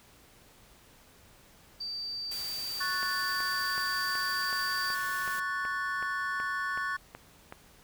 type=tone; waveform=sine; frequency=4645 Hz; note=D8; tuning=20 cents flat; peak=-34 dBFS; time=1.8-4.95 s; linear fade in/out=10 ms
type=noise; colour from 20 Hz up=white; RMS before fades=-43 dBFS; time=2.31-5.4 s; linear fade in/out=5 ms
type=chord; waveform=triangle; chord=F# minor; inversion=second; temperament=equal; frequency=1108.7 / 1480 / 1760 Hz; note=C#6 / F#6 / A6; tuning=0 / 0 / 0 cents; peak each=-33 dBFS; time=2.8-6.97 s; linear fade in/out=10 ms
type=click train; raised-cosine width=0.5 ms; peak=-26 dBFS; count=13; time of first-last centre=3.03-7.524 s; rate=2.67 Hz
effects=pink hiss -58 dBFS RMS until 7.83 s